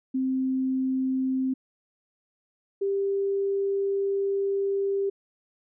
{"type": "tone pair in turn", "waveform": "sine", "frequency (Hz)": [261.6, 395.1], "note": ["C4", "G4"], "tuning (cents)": [0, 14], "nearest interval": "perfect fifth", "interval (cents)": 714, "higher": "second", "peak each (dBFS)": -23, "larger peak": "neither", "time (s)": [[0.14, 1.54], [2.81, 5.1]], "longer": "second", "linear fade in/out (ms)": 10, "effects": []}